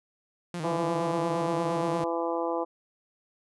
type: tone with vibrato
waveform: sawtooth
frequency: 164.81 Hz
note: E3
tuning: in tune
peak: -28 dBFS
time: 0.54-2.04 s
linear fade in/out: 2 ms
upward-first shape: square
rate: 8.6 Hz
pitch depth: 100 cents each way
type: harmonic tone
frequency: 167.9 Hz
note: E3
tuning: 32 cents sharp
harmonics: 2 / 3 / 4 / 5 / 6 / 7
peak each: -32 / -31 / -34 / -35 / -35 / -40 dBFS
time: 0.63-2.65 s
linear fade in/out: 20 ms
effects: resampled to 24000 Hz